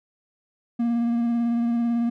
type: tone with vibrato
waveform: triangle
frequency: 235 Hz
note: A#3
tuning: 14 cents sharp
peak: -18 dBFS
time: 0.79-2.1 s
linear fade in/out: 10 ms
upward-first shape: sine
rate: 18 Hz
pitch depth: 20 cents each way
effects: none